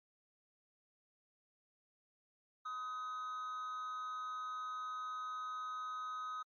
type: tone with amplitude modulation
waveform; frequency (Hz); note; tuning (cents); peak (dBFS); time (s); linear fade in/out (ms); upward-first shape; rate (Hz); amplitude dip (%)
triangle; 1260; D#6; +21; -36; 2.65-6.43; 10; sine; 244; 50
effects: MP3 32 kbps